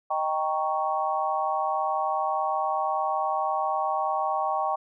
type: chord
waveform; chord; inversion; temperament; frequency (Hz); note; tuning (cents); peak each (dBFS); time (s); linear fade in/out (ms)
sine; Eb dominant seventh; none; equal; 622.3 / 784 / 932.3 / 1108.7; Eb5 / G5 / Bb5 / Db6; 0 / 0 / 0 / 0; -31 / -27 / -32 / -29; 0.1-4.76; 10
effects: none